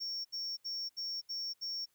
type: tone bursts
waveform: triangle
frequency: 5490 Hz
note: F8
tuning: 31 cents flat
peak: -35 dBFS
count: 6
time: 0-1.86 s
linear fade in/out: 20 ms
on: 250 ms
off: 72 ms
effects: white hiss -75 dBFS RMS until 1.94 s